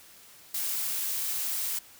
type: noise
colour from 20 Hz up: blue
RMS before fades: -31 dBFS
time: 0.54-1.79 s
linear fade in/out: 5 ms
effects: white hiss -53 dBFS RMS until 1.99 s